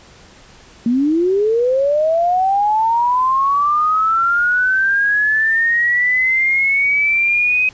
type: linear sweep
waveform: sine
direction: up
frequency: 226.9 to 2526 Hz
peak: -12 dBFS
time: 0.86-7.69 s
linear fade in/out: 2 ms
effects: pink hiss -44 dBFS RMS until 7.73 s + resampled to 16000 Hz